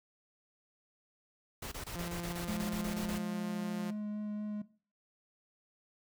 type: noise bursts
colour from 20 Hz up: pink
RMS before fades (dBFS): -42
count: 13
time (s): 1.62-3.182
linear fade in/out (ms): 5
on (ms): 98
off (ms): 24
type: tone with pitch glide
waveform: sawtooth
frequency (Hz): 172.8 to 176.63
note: F3 to F3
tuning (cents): -18 to +20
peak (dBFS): -35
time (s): 1.95-3.91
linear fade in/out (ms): 10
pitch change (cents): +38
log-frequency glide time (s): 2.3-3.32
type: tone with vibrato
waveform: triangle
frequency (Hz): 210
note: G#3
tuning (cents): +19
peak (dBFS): -33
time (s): 2.48-4.62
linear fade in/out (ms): 5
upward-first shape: sine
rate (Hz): 4.2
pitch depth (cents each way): 8
effects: noise-tail reverb RT60 0.4 s tail -17 dB re dry